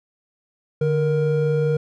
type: tone pair together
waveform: triangle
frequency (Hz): 148.2 / 469.7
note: D3 / A#4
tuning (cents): +16 / +13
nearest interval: octave + minor sixth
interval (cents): 1997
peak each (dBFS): -18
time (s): 0.81-1.77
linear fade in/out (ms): 5
effects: none